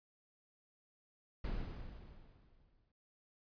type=noise with exponential decay; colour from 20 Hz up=brown; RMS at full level=-37 dBFS; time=1.44-2.92 s; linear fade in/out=5 ms; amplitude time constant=320 ms; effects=resampled to 11025 Hz